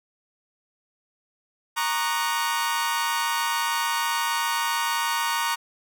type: chord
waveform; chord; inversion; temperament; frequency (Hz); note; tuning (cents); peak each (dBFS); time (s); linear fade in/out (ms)
sawtooth; D# minor seventh; second; equal with one note detuned; 932.3 / 1108.7 / 1215.4 / 1480; A#5 / C#6 / D#6 / F#6; 0 / 0 / -41 / 0; -22 / -26 / -28 / -28; 1.76-5.56; 20
effects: none